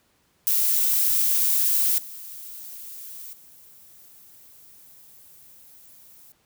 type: noise with level steps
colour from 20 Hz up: violet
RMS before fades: -21 / -39 / -50 dBFS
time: 0.47-6.32 s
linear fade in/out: 0 ms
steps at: 1.98 / 3.33 s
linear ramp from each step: 2 ms
effects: pink hiss -65 dBFS RMS until 6.45 s + high-pass 60 Hz 12 dB/octave